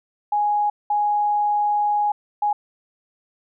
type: tone bursts at uneven times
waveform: sine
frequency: 830.6 Hz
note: G#5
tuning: in tune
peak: -17 dBFS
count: 3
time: 0.32-0.7 / 0.9-2.12 / 2.42-2.53 s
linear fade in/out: 5 ms
effects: none